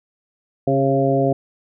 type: harmonic tone with a mistuned harmonic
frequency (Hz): 136.4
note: C#3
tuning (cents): -28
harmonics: 1 / 2 / 3 / 4 / 5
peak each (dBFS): -21 / -21 / -21 / -21 / -21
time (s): 0.67-1.33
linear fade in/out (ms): 5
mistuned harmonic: 3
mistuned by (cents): -21
effects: none